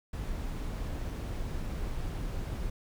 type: noise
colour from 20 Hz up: brown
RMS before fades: -35 dBFS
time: 0.13-2.7 s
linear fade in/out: 5 ms
effects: none